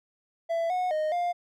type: tone with pitch steps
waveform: triangle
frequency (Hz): 667 / 730 / 618 / 703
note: E5 / F#5 / D#5 / F5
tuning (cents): +20 / -24 / -12 / +11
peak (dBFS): -23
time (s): 0.49-1.33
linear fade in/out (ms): 20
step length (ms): 210
effects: none